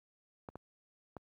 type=clicks; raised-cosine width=1 ms; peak=-30 dBFS; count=3; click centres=0.488 / 0.556 / 1.167 s; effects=high-pass 60 Hz 12 dB/octave + 12-bit